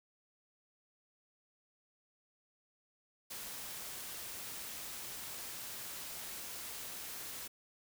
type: noise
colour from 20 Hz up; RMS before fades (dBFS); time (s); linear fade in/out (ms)
white; -45; 3.3-7.48; 10
effects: none